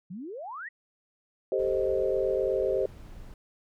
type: exponential sweep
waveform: sine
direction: up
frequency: 164.81 to 2000 Hz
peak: -36 dBFS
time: 0.1-0.69 s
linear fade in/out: 10 ms
type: chord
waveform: sine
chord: A half-diminished seventh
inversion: third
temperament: equal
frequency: 392 / 440 / 523.3 / 622.3 Hz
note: G4 / A4 / C5 / Eb5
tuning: 0 / 0 / 0 / 0 cents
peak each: -28 / -33 / -28 / -32 dBFS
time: 1.52-2.86 s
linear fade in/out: 2 ms
type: noise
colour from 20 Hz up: brown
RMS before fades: -45 dBFS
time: 1.59-3.34 s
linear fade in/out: 2 ms
effects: none